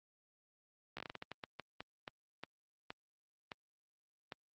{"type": "slowing click train", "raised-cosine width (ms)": 0.3, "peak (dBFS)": -27, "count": 17, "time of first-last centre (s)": [0.97, 4.322], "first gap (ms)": 14, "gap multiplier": 1.31, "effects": ["high-pass 100 Hz 12 dB/octave", "Opus 48 kbps"]}